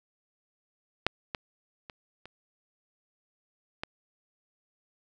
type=clicks; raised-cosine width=0.3 ms; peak=-7 / -16 / -26 / -29 / -17 dBFS; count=5; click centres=1.066 / 1.348 / 1.898 / 2.256 / 3.835 s; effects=none